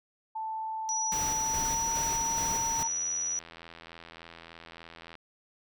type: tone with pitch glide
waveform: sine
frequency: 881 to 908.9 Hz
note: A5 to A#5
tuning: +2 to -44 cents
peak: -32 dBFS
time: 0.35-2.88 s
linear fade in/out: 10 ms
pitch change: +54 cents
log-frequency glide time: 1.38-1.81 s
type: tone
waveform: sine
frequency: 5860 Hz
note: F#8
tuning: 18 cents flat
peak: -29 dBFS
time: 0.89-3.39 s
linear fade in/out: 0 ms
type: noise with tremolo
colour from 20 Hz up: pink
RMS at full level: -37 dBFS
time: 1.12-2.83 s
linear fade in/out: 0 ms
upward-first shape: square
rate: 2.4 Hz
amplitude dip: 35%
type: click train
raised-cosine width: 0.3 ms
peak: -30 dBFS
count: 274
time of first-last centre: 1.88-5.153 s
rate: 83.4 Hz
effects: none